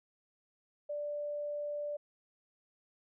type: tone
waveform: sine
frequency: 587.3 Hz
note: D5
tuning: in tune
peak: -35 dBFS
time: 0.89-1.97 s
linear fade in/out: 10 ms
effects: none